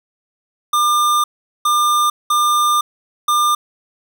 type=tone bursts at uneven times; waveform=square; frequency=1200 Hz; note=D6; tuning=37 cents sharp; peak=-13 dBFS; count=4; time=0.73-1.24 / 1.65-2.1 / 2.3-2.81 / 3.28-3.55 s; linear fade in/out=5 ms; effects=none